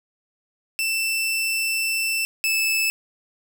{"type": "tone pair in turn", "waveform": "sawtooth", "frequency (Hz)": [2666, 2623], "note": ["E7", "E7"], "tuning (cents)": [19, -9], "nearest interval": "unison", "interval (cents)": 28, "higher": "first", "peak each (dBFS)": [-18, -16], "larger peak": "second", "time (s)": [[0.79, 2.25], [2.44, 2.9]], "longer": "first", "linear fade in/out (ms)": 0, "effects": []}